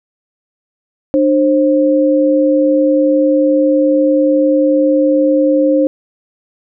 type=tone pair together; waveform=sine; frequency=299.6 / 531.2 Hz; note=D4 / C5; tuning=+35 / +26 cents; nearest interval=minor seventh; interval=991 cents; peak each=-11 dBFS; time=1.14-5.87 s; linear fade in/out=0 ms; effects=none